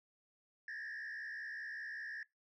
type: tone with frequency modulation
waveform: sine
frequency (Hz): 1760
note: A6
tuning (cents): 0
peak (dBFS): -40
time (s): 0.68-2.23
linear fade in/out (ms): 2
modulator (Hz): 65.2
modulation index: 1.6
effects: noise-tail reverb RT60 0.2 s tail -24 dB re dry + tanh soft clip ceiling -41 dBFS